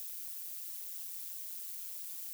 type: noise with amplitude modulation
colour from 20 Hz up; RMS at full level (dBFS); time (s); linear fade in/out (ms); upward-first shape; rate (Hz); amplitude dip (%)
violet; -40; 0-2.33; 0; sine; 177; 75
effects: none